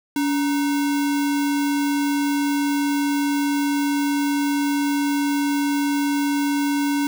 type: tone with sample-and-hold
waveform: sine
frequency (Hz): 285.2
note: C#4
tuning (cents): +49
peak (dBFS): -18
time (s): 0.16-7.07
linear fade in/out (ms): 2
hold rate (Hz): 1225
effects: none